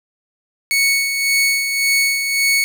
sawtooth tone with tremolo, 2217 Hz, C#7, in tune, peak -9 dBFS, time 0.71-2.64 s, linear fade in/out 0 ms, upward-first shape sine, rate 1.8 Hz, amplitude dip 50%, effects none

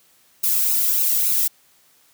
violet noise with flanger, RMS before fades -19 dBFS, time 0.43-1.48 s, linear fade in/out 10 ms, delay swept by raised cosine 0.75 to 1.57 ms, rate 3.5 Hz, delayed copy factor +0.8, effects white hiss -57 dBFS RMS until 2.13 s + high-pass 80 Hz 12 dB/octave

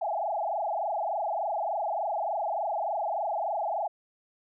sine tone with frequency modulation, 748 Hz, F#5, 19 cents sharp, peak -27 dBFS, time 0.01-3.88 s, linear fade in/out 10 ms, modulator 23.4 Hz, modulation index 4.6, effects none

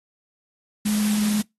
sine tone in noise, 210.4 Hz, G#3, 23 cents sharp, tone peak -19 dBFS, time 0.85-1.42 s, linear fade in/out 10 ms, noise white, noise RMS -30 dBFS, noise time 0.85-1.42 s, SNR +8 dB, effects noise-tail reverb RT60 0.2 s tail -26 dB re dry + AAC 32 kbps

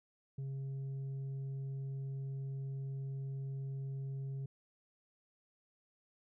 triangle tone with tanh clipping, 135.8 Hz, C#3, 35 cents flat, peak -39 dBFS, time 0.38-4.46 s, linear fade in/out 5 ms, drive 8 dB, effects none

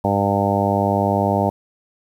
harmonic tone, 100 Hz, G2, 35 cents sharp, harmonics 1 / 2 / 3 / 4 / 5 / 6 / 7 / 8 / 9, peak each -23 / -22 / -26 / -27 / -26 / -23 / -24 / -24 / -25 dBFS, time 0.04-1.5 s, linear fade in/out 5 ms, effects 8-bit

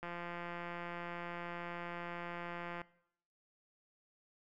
click train, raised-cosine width 0.5 ms, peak -29 dBFS, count 483, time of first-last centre 0.03-2.816 s, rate 173 Hz, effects noise-tail reverb RT60 0.7 s tail -20 dB re dry

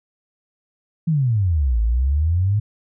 sine exponential two-way sweep, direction down then up, 169.9 to 53.6 to 108.2 Hz, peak -15 dBFS, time 1.07-2.6 s, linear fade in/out 10 ms, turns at 1.81 s, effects none

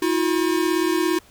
square tone pair together, 321.8 / 359.2 Hz, E4 / F4, -42 / +49 cents, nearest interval major second, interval 191 cents, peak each -22 dBFS, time 0.02-1.19 s, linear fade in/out 5 ms, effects pink hiss -52 dBFS RMS until 1.3 s

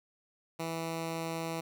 10% pulse tone, 164.2 Hz, E3, 6 cents flat, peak -26 dBFS, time 0.59-1.61 s, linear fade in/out 10 ms, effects none

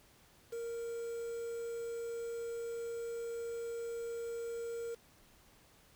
triangle tone with quantisation, 465.4 Hz, A#4, 3 cents flat, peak -36 dBFS, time 0.52-4.95 s, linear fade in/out 10 ms, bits 9, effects pink hiss -64 dBFS RMS until 5.95 s

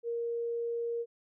sine tone, 468.2 Hz, A#4, 8 cents sharp, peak -31 dBFS, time 0.03-1.06 s, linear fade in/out 50 ms, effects none

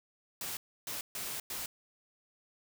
white noise bursts at uneven times, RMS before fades -39 dBFS, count 4, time 0.41-0.57 / 0.87-1.01 / 1.15-1.4 / 1.5-1.66 s, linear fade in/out 2 ms, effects none

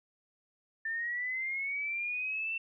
sine linear sweep, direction up, 1779 to 2696 Hz, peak -32 dBFS, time 0.85-2.58 s, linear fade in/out 5 ms, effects none

